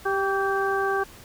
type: harmonic tone with a mistuned harmonic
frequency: 392 Hz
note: G4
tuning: in tune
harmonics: 1 / 2 / 3 / 4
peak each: -25 / -28 / -29 / -28 dBFS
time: 0.05-1.04 s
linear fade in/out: 10 ms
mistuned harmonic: 3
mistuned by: -38 cents
effects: pink hiss -47 dBFS RMS until 1.24 s